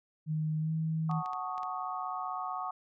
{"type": "tone with pitch glide", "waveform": "sine", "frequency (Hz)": [155.56, 159.66], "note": ["D#3", "D#3"], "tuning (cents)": [0, 45], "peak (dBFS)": -29, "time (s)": [0.26, 1.23], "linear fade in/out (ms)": 50, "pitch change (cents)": 45, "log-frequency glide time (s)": [0.59, 0.72]}
{"type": "chord", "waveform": "sine", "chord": "D# half-diminished seventh", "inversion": "first", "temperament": "equal", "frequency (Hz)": [740, 880, 1108.7, 1244.5], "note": ["F#5", "A5", "C#6", "D#6"], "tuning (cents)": [0, 0, 0, 0], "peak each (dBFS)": [-38, -43, -38, -40], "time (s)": [1.09, 2.71], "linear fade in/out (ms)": 5}
{"type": "clicks", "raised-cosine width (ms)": 0.2, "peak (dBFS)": -33, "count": 5, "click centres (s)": [1.113, 1.26, 1.333, 1.58, 1.632]}
{"effects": []}